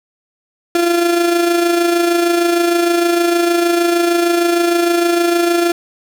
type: tone with amplitude modulation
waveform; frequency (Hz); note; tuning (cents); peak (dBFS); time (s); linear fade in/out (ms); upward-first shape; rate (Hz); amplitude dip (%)
35% pulse; 343.8; F4; -27; -8; 0.75-5.72; 2; sine; 26.5; 45
effects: none